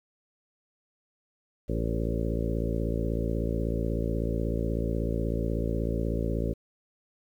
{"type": "harmonic tone with a mistuned harmonic", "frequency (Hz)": 56.3, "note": "A1", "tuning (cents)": 40, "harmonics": [1, 2, 3, 4, 5, 6, 7, 8, 9, 10], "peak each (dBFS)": [-30, -33, -35, -36, -37, -38, -38, -39, -40, -40], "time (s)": [1.68, 6.54], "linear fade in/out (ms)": 20, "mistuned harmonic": 8, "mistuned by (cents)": 21, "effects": ["10-bit"]}